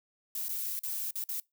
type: noise with dropouts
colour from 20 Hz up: violet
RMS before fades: -35 dBFS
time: 0.35-1.4 s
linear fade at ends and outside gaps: 2 ms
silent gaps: 0.484-0.491 / 0.792-0.834 / 1.109-1.156 / 1.24-1.289 s
effects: noise-tail reverb RT60 0.2 s tail -24 dB re dry